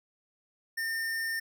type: tone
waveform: square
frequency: 1812 Hz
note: A#6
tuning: 50 cents flat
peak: -31 dBFS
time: 0.77-1.4 s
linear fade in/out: 10 ms
effects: none